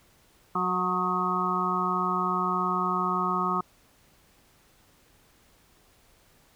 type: harmonic tone with a mistuned harmonic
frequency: 182.7 Hz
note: F#3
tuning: 22 cents flat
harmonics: 1 / 2 / 4 / 5 / 6 / 7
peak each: -32 / -34 / -35 / -35 / -29 / -28 dBFS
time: 0.55-3.61 s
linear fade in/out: 5 ms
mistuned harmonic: 7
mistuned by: -29 cents
effects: pink hiss -61 dBFS RMS until 6.55 s